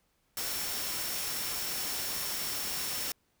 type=tone in noise; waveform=sine; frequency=5440 Hz; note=F8; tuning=46 cents flat; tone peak=-41 dBFS; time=0.37-3.12 s; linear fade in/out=2 ms; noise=white; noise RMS=-35 dBFS; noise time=0.37-3.12 s; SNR=-9 dB; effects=pink hiss -73 dBFS RMS until 3.4 s